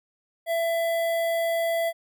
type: tone with notch filter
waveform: square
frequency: 668 Hz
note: E5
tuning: 23 cents sharp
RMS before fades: -25 dBFS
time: 0.46-1.93 s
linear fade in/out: 50 ms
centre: 5800 Hz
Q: 0.81
effects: none